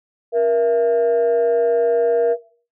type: tone pair together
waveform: sine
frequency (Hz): 472.3 / 668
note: A#4 / E5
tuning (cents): +23 / +23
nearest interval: tritone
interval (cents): 600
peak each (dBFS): -13 / -19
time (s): 0.32-2.37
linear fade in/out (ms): 50
effects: noise-tail reverb RT60 0.4 s tail -18 dB re dry + tanh soft clip ceiling -10 dBFS